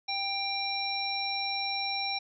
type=harmonic tone; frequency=790 Hz; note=G5; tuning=13 cents sharp; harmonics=1 / 3 / 5 / 7; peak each=-35 / -35 / -35 / -35 dBFS; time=0.08-2.19 s; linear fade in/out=10 ms; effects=none